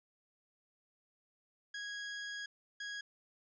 sawtooth tone bursts at uneven times, 1653 Hz, G#6, 9 cents flat, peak -37 dBFS, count 2, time 1.74-2.46 / 2.8-3.01 s, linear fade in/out 5 ms, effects resampled to 16000 Hz

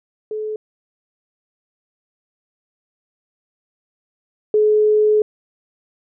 sine tone pair in turn, 430 / 425.6 Hz, A4 / G#4, -40 / +42 cents, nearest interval unison, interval 18 cents, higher first, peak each -22 / -11 dBFS, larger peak second, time 0.31-0.56 / 4.54-5.22 s, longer second, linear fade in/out 2 ms, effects none

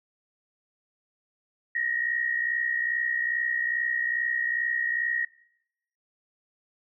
sine tone pair together, 1831 / 1893.4 Hz, A#6 / A#6, -32 / +26 cents, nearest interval minor second, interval 58 cents, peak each -31 / -26 dBFS, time 1.75-5.25 s, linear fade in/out 5 ms, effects noise-tail reverb RT60 0.8 s tail -21 dB re dry

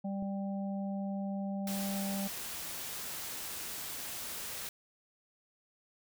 harmonic tone, 196.7 Hz, G3, 6 cents sharp, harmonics 1 / 3 / 4, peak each -34 / -44 / -46 dBFS, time 0.04-2.28 s, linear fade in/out 10 ms
click, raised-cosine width 3 ms, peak -36 dBFS, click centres 0.225 s
white noise, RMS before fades -41 dBFS, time 1.67-4.69 s, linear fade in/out 2 ms
effects none

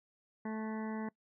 harmonic tone with a mistuned harmonic, 218.7 Hz, A3, 10 cents flat, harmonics 1 / 2 / 3 / 4 / 5 / 7 / 8 / 9, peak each -37 / -45 / -50 / -47 / -52 / -55 / -54 / -54 dBFS, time 0.45-1.09 s, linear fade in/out 5 ms, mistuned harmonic 7, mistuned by -29 cents, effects noise-tail reverb RT60 0.1 s tail -23 dB re dry

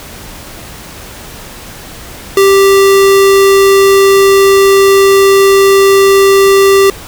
square tone, 392 Hz, G4, in tune, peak -4 dBFS, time 2.37-6.9 s, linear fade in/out 2 ms, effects pink hiss -29 dBFS RMS until 7.07 s

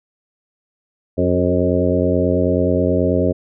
harmonic tone with a mistuned harmonic, 89.3 Hz, F2, 39 cents sharp, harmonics 1 / 2 / 3 / 4 / 5 / 6 / 7, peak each -21 / -22 / -20 / -22 / -22 / -21 / -23 dBFS, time 1.17-3.33 s, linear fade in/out 20 ms, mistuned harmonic 4, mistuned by +34 cents, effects none

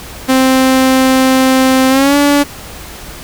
sawtooth tone with pitch glide, 261.6 to 286.9 Hz, C4 to D4, 0 to -40 cents, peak -3 dBFS, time 0.28-2.44 s, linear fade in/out 20 ms, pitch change +160 cents, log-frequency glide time 1.89-2.16 s, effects added 60 Hz sine -38 dBFS peak until 3.23 s + pink hiss -30 dBFS RMS until 3.23 s

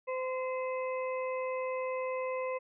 harmonic tone, 515 Hz, C5, 28 cents flat, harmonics 1 / 2 / 4 / 5, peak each -33 / -39 / -45 / -47 dBFS, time 0.07-2.59 s, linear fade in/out 20 ms, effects none

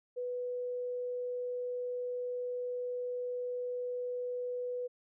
sine tone, 493.9 Hz, B4, in tune, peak -34 dBFS, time 0.16-4.88 s, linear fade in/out 20 ms, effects none

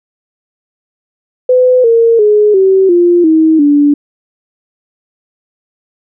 sine tone with pitch steps, 505 / 460.4 / 419.8 / 382.7 / 348.9 / 318.1 / 290 Hz, B4 / A#4 / G#4 / G4 / F4 / D#4 / D4, +39 / -22 / +19 / -42 / -2 / +38 / -22 cents, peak -4 dBFS, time 1.49-3.94 s, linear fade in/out 5 ms, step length 350 ms, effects none

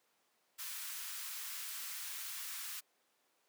white high-pass noise, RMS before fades -44 dBFS, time 0.58-2.81 s, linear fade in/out 20 ms, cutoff 1100 Hz, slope 24 dB/octave, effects pink hiss -75 dBFS RMS until 3.48 s + high-pass 400 Hz 12 dB/octave

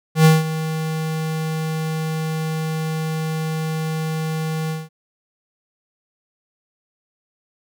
square tone with ADSR envelope, 158.5 Hz, D#3, 32 cents sharp, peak -8 dBFS, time 0.15-4.89 s, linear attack 100 ms, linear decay 180 ms, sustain -14 dB, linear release 190 ms, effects none

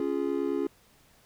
triangle chord, Db major, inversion none, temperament just, 277.2 / 346.5 / 415.8 Hz, Db4 / F4 / Ab4, 0 / -14 / +2 cents, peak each -29 dBFS, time 0-0.67 s, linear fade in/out 2 ms, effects pink hiss -61 dBFS RMS until 1.25 s

